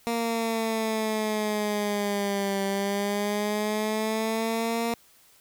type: exponential two-way sweep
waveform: 15% pulse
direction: down then up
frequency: 233.4 to 196 to 233.4 Hz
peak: -19 dBFS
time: 0.07-4.94 s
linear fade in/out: 0 ms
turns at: 2.63 s
effects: white hiss -58 dBFS RMS until 5.4 s